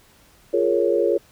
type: chord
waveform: sine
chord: Bb minor seventh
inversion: second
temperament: equal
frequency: 349.2 / 415.3 / 466.2 / 554.4 Hz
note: F4 / Ab4 / Bb4 / Db5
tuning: 0 / 0 / 0 / 0 cents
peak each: -22 dBFS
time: 0.53-1.18 s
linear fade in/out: 10 ms
effects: pink hiss -54 dBFS RMS until 1.31 s